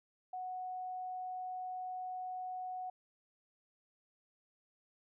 sine tone, 738 Hz, F#5, 5 cents flat, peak -39 dBFS, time 0.33-2.9 s, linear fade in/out 5 ms, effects none

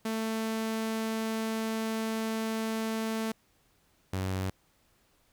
sawtooth tone pair in turn, 222.1 / 94.47 Hz, A3 / F#2, +16 / +37 cents, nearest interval octave + minor third, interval 1479 cents, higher first, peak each -26 dBFS, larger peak neither, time 0.05-3.32 / 4.13-4.5 s, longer first, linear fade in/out 5 ms, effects pink hiss -68 dBFS RMS until 5.32 s

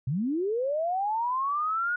sine linear sweep, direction up, 116.54 to 1463 Hz, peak -25 dBFS, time 0.07-1.96 s, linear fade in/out 5 ms, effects none

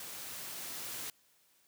white noise with level ramp, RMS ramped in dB -45 to -41 dBFS, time 0-1.1 s, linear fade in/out 2 ms, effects white hiss -69 dBFS RMS until 1.67 s + high-pass 80 Hz 12 dB/octave

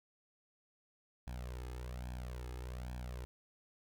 sawtooth tone with flanger, 61.74 Hz, B1, in tune, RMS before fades -44 dBFS, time 1.27-3.25 s, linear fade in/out 0 ms, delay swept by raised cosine 1.2 to 2.4 ms, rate 1.2 Hz, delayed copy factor +0.75, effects none

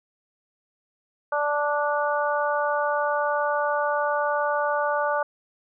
harmonic tone, 293 Hz, D4, 4 cents flat, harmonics 2 / 3 / 4 / 5, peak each -25 / -27 / -28 / -29 dBFS, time 1.32-5.23 s, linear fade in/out 5 ms, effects none

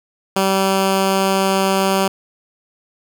10% pulse tone, 192.9 Hz, G3, 28 cents flat, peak -6 dBFS, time 0.36-2.08 s, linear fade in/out 5 ms, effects none

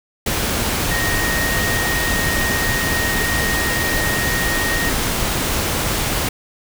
sine tone in noise, 1864.7 Hz, A#6, in tune, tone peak -21 dBFS, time 0.91-4.9 s, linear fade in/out 5 ms, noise pink, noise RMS -20 dBFS, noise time 0.26-6.29 s, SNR -4 dB, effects none

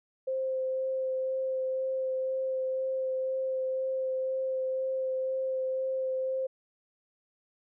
sine tone with vibrato, 523.3 Hz, C5, in tune, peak -28 dBFS, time 0.27-6.47 s, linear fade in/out 10 ms, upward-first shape sine, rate 2 Hz, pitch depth 9 cents each way, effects none

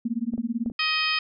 sine tone with tremolo, 233 Hz, A#3, 1 cent flat, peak -21 dBFS, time 0.05-0.72 s, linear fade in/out 5 ms, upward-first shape sine, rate 18 Hz, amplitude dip 100%
clicks, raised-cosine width 2 ms, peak -26 dBFS, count 4, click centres 0.337 / 0.379 / 0.661 / 0.7 s
harmonic tone, 628 Hz, D#5, 16 cents sharp, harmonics 2 / 3 / 4 / 5 / 6 / 7 / 8, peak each -30 / -31 / -26 / -29 / -37 / -34 / -30 dBFS, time 0.79-1.19 s, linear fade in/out 5 ms
effects none

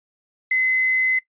sine tone with quantisation, 2040 Hz, C7, 44 cents flat, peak -16 dBFS, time 0.51-1.19 s, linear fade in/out 5 ms, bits 7, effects noise-tail reverb RT60 0.1 s tail -19 dB re dry + resampled to 8000 Hz

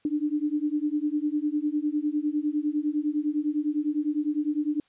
sine beating tone pair, 293.7 / 303.6 Hz, D4 / D#4, 0 / -42 cents, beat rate 9.9 Hz, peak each -27 dBFS, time 0.05-4.8 s, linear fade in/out 2 ms, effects white hiss -66 dBFS RMS until 4.88 s + resampled to 8000 Hz

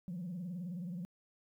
sine tone with vibrato, 176.7 Hz, F3, 21 cents sharp, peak -37 dBFS, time 0.08-1.05 s, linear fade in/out 0 ms, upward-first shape sine, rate 19 Hz, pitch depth 130 cents each way, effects tanh soft clip ceiling -36 dBFS + 12-bit

